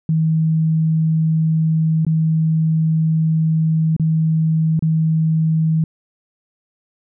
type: tone with dropouts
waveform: sine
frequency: 159.7 Hz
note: D#3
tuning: 45 cents sharp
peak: -13 dBFS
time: 0.09-5.84 s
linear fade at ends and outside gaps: 2 ms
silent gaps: 2.05-2.066 / 3.965-3.997 / 4.793-4.824 s
effects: none